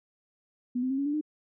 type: tone with pitch steps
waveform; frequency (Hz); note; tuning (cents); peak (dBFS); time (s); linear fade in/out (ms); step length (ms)
sine; 246.9 / 257.4 / 268.3 / 279.7 / 291.6 / 304; B3 / C4 / C4 / C#4 / D4 / D#4; 0 / -28 / +44 / +16 / -12 / -40; -26; 0.75-1.212; 10; 77
effects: none